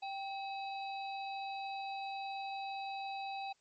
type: harmonic tone with a mistuned harmonic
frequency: 784 Hz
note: G5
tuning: in tune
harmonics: 1 / 3 / 5 / 6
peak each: -39 / -48 / -50 / -59 dBFS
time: 0.02-3.53 s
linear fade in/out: 10 ms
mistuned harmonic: 3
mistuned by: +150 cents
effects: white hiss -74 dBFS RMS until 3.6 s + MP3 32 kbps